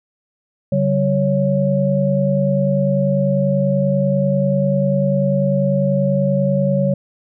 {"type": "tone cluster", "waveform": "sine", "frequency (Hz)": [141.2, 191.4, 557], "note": ["C#3", "G3", "C#5"], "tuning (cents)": [32, -41, 8], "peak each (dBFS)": -18, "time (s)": [0.72, 6.94], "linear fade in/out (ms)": 5, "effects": []}